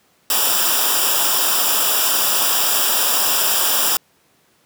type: noise with comb filter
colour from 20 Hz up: white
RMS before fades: -17 dBFS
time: 0.3-3.97 s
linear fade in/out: 2 ms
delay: 0.47 ms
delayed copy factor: -0.8
effects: pink hiss -58 dBFS RMS until 4.65 s + high-pass 150 Hz 12 dB/octave

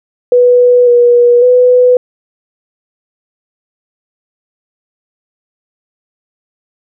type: tone with pitch steps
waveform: sine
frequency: 491.7 / 482 / 497.6 Hz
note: B4 / B4 / B4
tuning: -8 / -42 / +13 cents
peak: -3 dBFS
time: 0.32-1.97 s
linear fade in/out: 2 ms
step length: 550 ms
effects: none

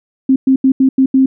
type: tone bursts at uneven times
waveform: sine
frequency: 264.8 Hz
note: C4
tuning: 21 cents sharp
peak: -6 dBFS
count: 6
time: 0.29-0.36 / 0.47-0.56 / 0.64-0.72 / 0.8-0.89 / 0.98-1.06 / 1.14-1.26 s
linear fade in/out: 5 ms
effects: none

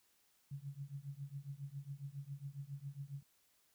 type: tone with tremolo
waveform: sine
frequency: 140 Hz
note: C#3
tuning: 18 cents sharp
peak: -40 dBFS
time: 0.51-3.23 s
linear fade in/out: 5 ms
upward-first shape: triangle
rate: 7.3 Hz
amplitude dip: 100%
effects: white hiss -74 dBFS RMS until 3.74 s

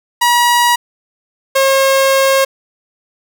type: tone pair in turn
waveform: sawtooth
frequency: 961 / 539.3 Hz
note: B5 / C#5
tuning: -48 / -48 cents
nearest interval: minor seventh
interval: 1000 cents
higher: first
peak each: -5 dBFS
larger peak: neither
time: 0.21-0.76 / 1.55-2.45 s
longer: second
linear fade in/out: 10 ms
effects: none

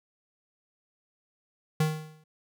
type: tone with exponential decay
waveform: square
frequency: 155.56 Hz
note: D#3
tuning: in tune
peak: -21 dBFS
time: 1.8-2.24 s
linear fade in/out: 5 ms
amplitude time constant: 95 ms
effects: none

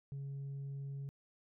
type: tone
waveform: sine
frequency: 138.59 Hz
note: C#3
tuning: in tune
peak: -38 dBFS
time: 0.12-1.09 s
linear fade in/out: 0 ms
effects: tanh soft clip ceiling -39 dBFS

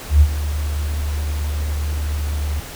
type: tone with ADSR envelope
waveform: sine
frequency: 74 Hz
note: D2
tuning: 14 cents sharp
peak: -5 dBFS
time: 0.09-2.6 s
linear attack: 120 ms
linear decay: 59 ms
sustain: -14 dB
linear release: 3 ms
effects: pink hiss -34 dBFS RMS until 2.75 s

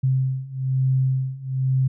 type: beating tone pair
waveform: sine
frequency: 130.81 / 131.91 Hz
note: C3 / C3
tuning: 0 / +14 cents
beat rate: 1.1 Hz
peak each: -23 / -21 dBFS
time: 0.03-1.88 s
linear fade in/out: 10 ms
effects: none

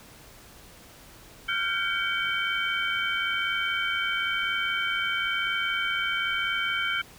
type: tone cluster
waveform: sine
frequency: 1387 / 1468 / 1572 / 2264 / 3099 Hz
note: F6 / F#6 / G6 / C#7 / G7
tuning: -12 / -14 / +4 / +36 / -21 cents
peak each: -31 / -35 / -32 / -30 / -31 dBFS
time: 1.48-7.02 s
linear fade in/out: 10 ms
effects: pink hiss -50 dBFS RMS until 7.18 s

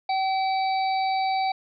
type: harmonic tone with a mistuned harmonic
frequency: 766 Hz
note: G5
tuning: 40 cents flat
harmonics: 1 / 3 / 5 / 6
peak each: -22 / -33 / -37 / -38 dBFS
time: 0.09-1.52 s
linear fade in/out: 5 ms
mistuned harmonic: 5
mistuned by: +28 cents
effects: none

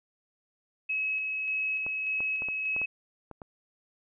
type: tone with tremolo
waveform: sine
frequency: 2567 Hz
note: E7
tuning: 47 cents flat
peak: -27 dBFS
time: 0.89-2.86 s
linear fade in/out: 10 ms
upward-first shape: square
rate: 1.7 Hz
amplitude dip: 25%
type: clicks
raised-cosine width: 1 ms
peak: -28 dBFS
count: 8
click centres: 1.865 / 2.205 / 2.421 / 2.486 / 2.764 / 2.816 / 3.313 / 3.418 s
effects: none

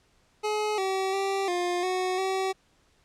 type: tone with pitch steps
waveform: 25% pulse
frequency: 424.2 / 382.5 / 390.7 / 353.7 / 369.2 / 381.2 Hz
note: G#4 / G4 / G4 / F4 / F#4 / G4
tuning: +37 / -42 / -6 / +22 / -4 / -48 cents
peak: -22 dBFS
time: 0.43-2.53 s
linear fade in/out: 20 ms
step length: 350 ms
effects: pink hiss -65 dBFS RMS until 3.04 s + low-pass 8000 Hz 12 dB/octave

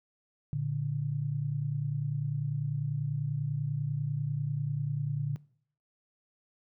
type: tone pair together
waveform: sine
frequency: 115.96 / 146.1 Hz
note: A#2 / D3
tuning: -9 / -9 cents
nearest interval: major third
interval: 400 cents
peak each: -35 / -30 dBFS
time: 0.53-5.36 s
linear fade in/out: 0 ms
effects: noise-tail reverb RT60 0.6 s tail -21 dB re dry

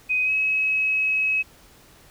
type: tone with pitch glide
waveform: sine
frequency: 2507 to 2561 Hz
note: D#7 to D#7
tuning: +12 to +49 cents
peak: -19 dBFS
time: 0.09-1.43 s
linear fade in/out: 20 ms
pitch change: +37 cents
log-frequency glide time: 0.24-0.31 s
effects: pink hiss -52 dBFS RMS until 2.1 s

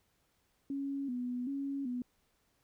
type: tone with vibrato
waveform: sine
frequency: 261.6 Hz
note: C4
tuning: in tune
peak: -34 dBFS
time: 0.7-2.02 s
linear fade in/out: 2 ms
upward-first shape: square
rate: 1.3 Hz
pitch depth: 100 cents each way
effects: pink hiss -75 dBFS RMS until 2.63 s

